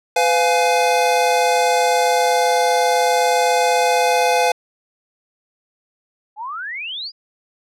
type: chord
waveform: square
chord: F diminished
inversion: second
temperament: just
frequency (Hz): 502.9 / 698.5 / 838.1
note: Cb5 / F5 / Ab5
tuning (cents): +31 / 0 / +16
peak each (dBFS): -19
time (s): 0.16-4.52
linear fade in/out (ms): 5
type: exponential sweep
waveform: sine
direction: up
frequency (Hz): 808 to 5030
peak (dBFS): -25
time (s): 6.36-7.12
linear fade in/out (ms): 50
effects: low-pass 11000 Hz 12 dB/octave

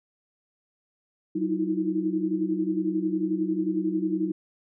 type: tone cluster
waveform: sine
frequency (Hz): 188.5 / 313.2 / 324.3 / 352.3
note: F#3 / D#4 / E4 / F4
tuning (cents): +32 / +11 / -28 / +15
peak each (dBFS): -31 / -27 / -28 / -35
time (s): 1.35-4.32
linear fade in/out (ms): 10
effects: none

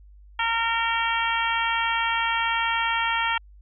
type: harmonic tone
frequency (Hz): 458.9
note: A#4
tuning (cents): -27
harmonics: 2 / 3 / 4 / 5 / 6 / 7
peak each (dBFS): -26 / -28 / -29 / -30 / -31 / -31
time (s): 0.39-3.38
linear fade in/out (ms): 5
effects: added 50 Hz sine -46 dBFS peak until 3.61 s

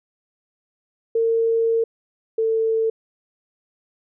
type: tone pair in turn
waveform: sine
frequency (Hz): 455.6 / 447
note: A#4 / A4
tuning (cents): -40 / +27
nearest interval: unison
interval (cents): 33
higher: first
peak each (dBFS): -16 / -17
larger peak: first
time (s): 1.15-1.84 / 2.38-2.9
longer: first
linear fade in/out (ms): 5
effects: none

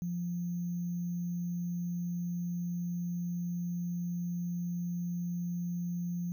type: tone with sample-and-hold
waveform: sine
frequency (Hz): 174.61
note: F3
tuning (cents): 0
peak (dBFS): -32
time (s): 0.02-6.32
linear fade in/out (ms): 0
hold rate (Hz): 6300
effects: none

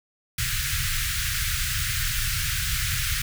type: band-stop noise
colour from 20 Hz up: pink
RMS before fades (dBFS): -26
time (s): 0.38-3.22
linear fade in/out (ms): 5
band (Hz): 140 to 1400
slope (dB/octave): 48
effects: none

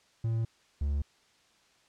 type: tone pair in turn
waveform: triangle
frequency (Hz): 113.6 / 71.56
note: A#2 / D2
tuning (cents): -44 / -44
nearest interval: minor sixth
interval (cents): 800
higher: first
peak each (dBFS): -25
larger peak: neither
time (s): 0.24-0.45 / 0.81-1.02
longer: neither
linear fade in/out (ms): 5
effects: white hiss -65 dBFS RMS until 1.88 s + low-pass 6000 Hz 12 dB/octave

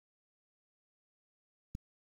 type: click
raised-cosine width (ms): 5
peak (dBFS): -27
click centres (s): 1.751
effects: 9-bit

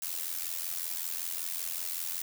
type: noise with amplitude modulation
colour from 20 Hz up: blue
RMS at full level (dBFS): -32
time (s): 0.02-2.22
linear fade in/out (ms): 5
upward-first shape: sine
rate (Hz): 85.3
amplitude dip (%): 80
effects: none

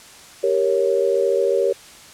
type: chord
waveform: sine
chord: G diminished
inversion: none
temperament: equal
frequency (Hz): 392 / 466.2 / 554.4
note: G4 / Bb4 / Db5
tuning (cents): 0 / 0 / 0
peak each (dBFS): -20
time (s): 0.43-1.73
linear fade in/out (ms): 10
effects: white hiss -43 dBFS RMS until 2.13 s + low-pass 9000 Hz 12 dB/octave

